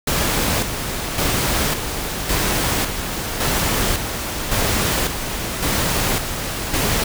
pink noise with tremolo, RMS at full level -19 dBFS, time 0.07-7.04 s, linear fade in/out 5 ms, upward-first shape square, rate 0.9 Hz, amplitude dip 50%, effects none

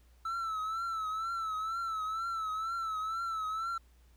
triangle tone with vibrato, 1318.5 Hz, E6, in tune, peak -31 dBFS, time 0.25-3.78 s, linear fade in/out 5 ms, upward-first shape triangle, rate 2.1 Hz, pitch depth 77 cents each way, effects added 60 Hz sine -59 dBFS peak until 4.16 s + pink hiss -70 dBFS RMS until 4.16 s

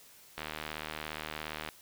click train, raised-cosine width 0.3 ms, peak -21 dBFS, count 102, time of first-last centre 0.38-1.688 s, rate 77.2 Hz, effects white hiss -57 dBFS RMS until 1.81 s

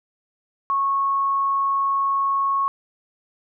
sine tone pair in turn, 1100 / 1100 Hz, C#6 / C#6, -14 / -14 cents, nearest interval unison, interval 0 cents, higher neither, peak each -18 dBFS, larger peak neither, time 0.7-1.21 / 1.21-2.68 s, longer second, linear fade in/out 0 ms, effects none

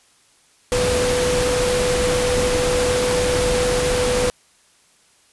sine tone in noise, 496.3 Hz, B4, 8 cents sharp, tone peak -18 dBFS, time 0.72-4.3 s, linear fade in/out 0 ms, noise pink, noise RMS -22 dBFS, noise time 0.72-4.3 s, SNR +1 dB, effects white hiss -56 dBFS RMS until 5.32 s + resampled to 24000 Hz

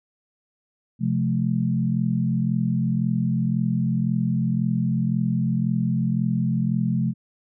sine chord, F major, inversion second, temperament equal with one note detuned, 130.81 / 174.61 / 216.5 Hz, C3 / F3 / A3, 0 / 0 / -28 cents, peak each -24 dBFS, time 0.99-7.14 s, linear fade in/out 50 ms, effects none

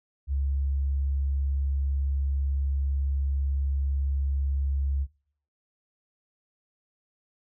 sine tone, 69 Hz, C#2, 7 cents flat, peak -24 dBFS, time 0.27-5.07 s, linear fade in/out 50 ms, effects noise-tail reverb RT60 0.6 s tail -21 dB re dry

